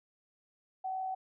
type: tone with amplitude modulation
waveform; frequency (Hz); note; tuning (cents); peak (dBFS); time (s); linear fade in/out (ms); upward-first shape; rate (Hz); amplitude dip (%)
sine; 756; F#5; +37; -32; 0.84-1.15; 10; sine; 64.3; 30
effects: none